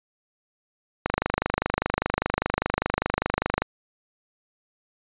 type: click train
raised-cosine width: 0.5 ms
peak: -6 dBFS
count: 65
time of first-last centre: 1.06-3.62 s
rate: 25 Hz
effects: resampled to 8000 Hz